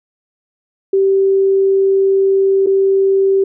sine tone with dropouts, 388.5 Hz, G4, 16 cents flat, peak -9 dBFS, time 0.93-3.44 s, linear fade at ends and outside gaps 5 ms, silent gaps 2.663-2.669 s, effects none

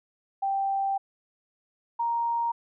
sine tone pair in turn, 784 / 934.8 Hz, G5 / A#5, 0 / +5 cents, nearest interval minor third, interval 305 cents, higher second, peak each -24 dBFS, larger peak neither, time 0.42-0.98 / 1.99-2.52 s, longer first, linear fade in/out 10 ms, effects none

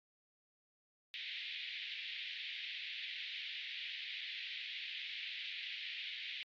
white band-pass noise, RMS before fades -45 dBFS, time 1.14-6.43 s, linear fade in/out 0 ms, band 2000 to 3800 Hz, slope 48 dB/octave, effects AAC 48 kbps

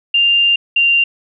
sine tone pair in turn, 2794 / 2778 Hz, F7 / F7, 0 / -10 cents, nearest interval unison, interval 10 cents, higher first, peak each -9 dBFS, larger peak neither, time 0.14-0.56 / 0.76-1.04 s, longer first, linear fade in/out 5 ms, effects none

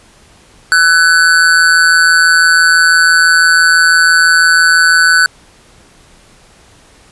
square tone with amplitude modulation, 1500 Hz, F#6, 23 cents sharp, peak -3 dBFS, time 0.72-5.26 s, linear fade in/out 0 ms, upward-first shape sine, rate 166 Hz, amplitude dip 70%, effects pink hiss -44 dBFS RMS until 7.11 s + resampled to 24000 Hz

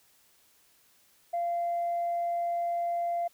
sine tone, 690 Hz, F5, 21 cents flat, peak -26 dBFS, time 1.33-3.28 s, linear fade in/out 10 ms, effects tanh soft clip ceiling -24 dBFS + white hiss -64 dBFS RMS until 3.33 s

